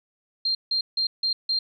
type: tone bursts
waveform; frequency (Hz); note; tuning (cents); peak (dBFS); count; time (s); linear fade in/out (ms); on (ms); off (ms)
sine; 4186; C8; 0; -21; 5; 0.45-1.59; 5; 100; 160
effects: none